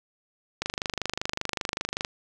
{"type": "click train", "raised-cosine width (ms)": 0.2, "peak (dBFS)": -10, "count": 37, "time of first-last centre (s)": [0.62, 2.049], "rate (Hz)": 25.2, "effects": []}